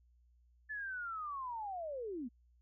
sine linear sweep, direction down, 1748 to 220 Hz, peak -39 dBFS, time 0.69-2.29 s, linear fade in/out 20 ms, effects added 60 Hz sine -65 dBFS peak until 2.61 s

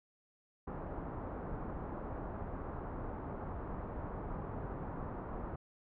pink low-pass noise, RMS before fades -42 dBFS, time 0.67-5.56 s, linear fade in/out 5 ms, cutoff 1200 Hz, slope 24 dB/octave, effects none

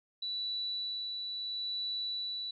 sine tone with tremolo, 3951 Hz, B7, in tune, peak -33 dBFS, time 0.22-2.51 s, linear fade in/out 5 ms, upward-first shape sine, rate 0.74 Hz, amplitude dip 30%, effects none

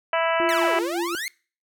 harmonic tone, 329.6 Hz, E4, in tune, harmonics 2 / 3 / 4 / 5 / 6 / 7 / 8 / 9, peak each -22 / -26 / -28 / -30 / -32 / -33 / -34 / -35 dBFS, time 0.13-0.79 s, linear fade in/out 2 ms
sine tone with tremolo, 343.8 Hz, F4, 27 cents flat, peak -23 dBFS, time 0.4-1.15 s, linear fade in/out 0 ms, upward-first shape sine, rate 5.4 Hz, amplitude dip 50%
sawtooth exponential two-way sweep, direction down then up, 2217 to 360.9 to 2217 Hz, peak -24 dBFS, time 0.49-1.28 s, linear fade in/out 0 ms, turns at 0.75 s
effects noise-tail reverb RT60 0.4 s tail -25 dB re dry

